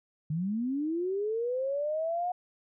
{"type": "linear sweep", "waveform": "sine", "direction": "up", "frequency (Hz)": [146.83, 728], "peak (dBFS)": -28, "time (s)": [0.3, 2.32], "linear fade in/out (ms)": 5, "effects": []}